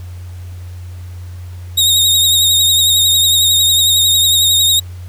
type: tone with vibrato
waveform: sawtooth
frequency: 3738 Hz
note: A#7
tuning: 4 cents sharp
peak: -6 dBFS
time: 1.77-4.8 s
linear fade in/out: 10 ms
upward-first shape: triangle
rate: 11 Hz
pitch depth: 49 cents each way
effects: added 89 Hz sine -26 dBFS peak until 5.08 s + pink hiss -45 dBFS RMS until 5.08 s